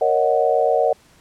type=chord; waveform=sine; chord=D# minor seventh; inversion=second; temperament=equal; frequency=466.2 / 554.4 / 622.3 / 740 Hz; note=A#4 / C#5 / D#5 / F#5; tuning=0 / 0 / 0 / 0 cents; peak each=-20 dBFS; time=0.01-0.93 s; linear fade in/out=5 ms; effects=pink hiss -53 dBFS RMS until 1.2 s + low-pass 11000 Hz 12 dB/octave